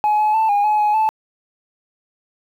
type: tone with pitch steps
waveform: sine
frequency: 844 / 852 / 883 / 816 / 848 / 840 / 873 Hz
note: G#5 / G#5 / A5 / G#5 / G#5 / G#5 / A5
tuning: +28 / +44 / +6 / -31 / +36 / +19 / -14 cents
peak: -11 dBFS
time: 0.04-1.09 s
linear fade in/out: 0 ms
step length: 150 ms
effects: tanh soft clip ceiling -12 dBFS + 8-bit